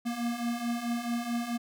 square beating tone pair, 233.8 / 238.4 Hz, A#3 / A#3, +5 / +39 cents, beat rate 4.6 Hz, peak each -36 / -32 dBFS, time 0.05-1.58 s, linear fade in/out 20 ms, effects none

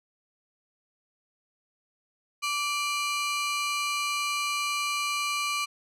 sawtooth ring-modulated tone, 1770 Hz, A6, 10 cents sharp, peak -20 dBFS, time 2.42-5.66 s, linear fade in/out 20 ms, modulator 606 Hz, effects low-pass 10000 Hz 12 dB/octave

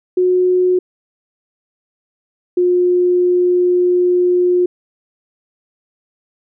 sine tone pair in turn, 364.5 / 357.8 Hz, F#4 / F4, -26 / +42 cents, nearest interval unison, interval 32 cents, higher first, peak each -10 dBFS, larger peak neither, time 0.17-0.79 / 2.57-4.66 s, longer second, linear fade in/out 5 ms, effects none

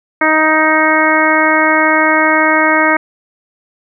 harmonic tone, 312.7 Hz, D#4, 9 cents sharp, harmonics 1 / 2 / 3 / 4 / 5 / 6 / 7, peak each -16 / -16 / -16 / -16 / -16 / -16 / -16 dBFS, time 0.21-2.97 s, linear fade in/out 5 ms, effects none

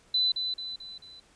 sine tone with echo, 4005 Hz, B7, 23 cents sharp, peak -22 dBFS, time 0.14-0.32 s, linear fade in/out 5 ms, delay 220 ms, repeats 4, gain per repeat -6 dB, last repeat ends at 1.2 s, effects pink hiss -61 dBFS RMS until 1.35 s + resampled to 22050 Hz

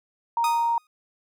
sine tone, 932.3 Hz, A#5, in tune, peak -20 dBFS, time 0.37-0.78 s, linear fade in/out 2 ms
sawtooth tone with exponential decay, 1242 Hz, D#6, 3 cents flat, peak -21 dBFS, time 0.44-0.87 s, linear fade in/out 2 ms, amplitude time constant 92 ms
effects none

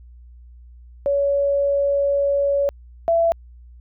sine tone pair in turn, 563 / 669.5 Hz, C#5 / E5, +27 / +27 cents, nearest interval minor third, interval 300 cents, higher second, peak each -16 / -14 dBFS, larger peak second, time 1.06-2.69 / 3.08-3.32 s, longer first, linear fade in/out 0 ms, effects added 60 Hz sine -41 dBFS peak until 3.8 s

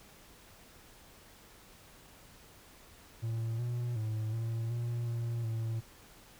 triangle tone with pitch steps, 113.8 / 120.7 / 109.2 / 114.1 / 118.7 / 117.1 / 112.8 Hz, A#2 / B2 / A2 / A#2 / A#2 / A#2 / A2, -41 / -39 / -13 / -37 / +32 / +8 / +44 cents, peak -30 dBFS, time 3.22-5.81 s, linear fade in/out 20 ms, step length 370 ms, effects pink hiss -57 dBFS RMS until 6.39 s

